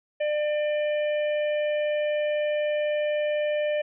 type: harmonic tone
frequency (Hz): 598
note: D5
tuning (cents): +31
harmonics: 1 / 3 / 4 / 5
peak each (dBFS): -23 / -37 / -38 / -42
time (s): 0.2-3.82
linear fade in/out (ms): 10
effects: none